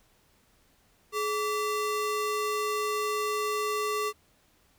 square ring-modulated tone, 788 Hz, G5, 9 cents sharp, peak -25 dBFS, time 1.12-4.13 s, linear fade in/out 50 ms, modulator 365 Hz, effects pink hiss -65 dBFS RMS until 4.78 s

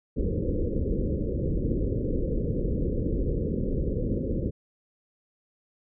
pink low-pass noise, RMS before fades -27 dBFS, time 0.16-4.51 s, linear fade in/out 20 ms, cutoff 540 Hz, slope 96 dB/octave, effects none

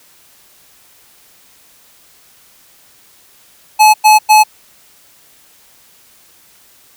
square tone bursts, 857 Hz, A5, 46 cents flat, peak -4 dBFS, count 3, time 3.79-4.438 s, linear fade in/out 20 ms, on 150 ms, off 99 ms, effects white hiss -47 dBFS RMS until 6.96 s

